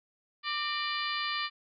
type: harmonic tone with a mistuned harmonic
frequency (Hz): 591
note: D5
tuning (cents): +11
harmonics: 2 / 3 / 4 / 5 / 6 / 7 / 8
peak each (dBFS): -35 / -37 / -38 / -39 / -40 / -40 / -41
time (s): 0.43-1.5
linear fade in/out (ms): 50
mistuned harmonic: 3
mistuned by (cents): +53
effects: none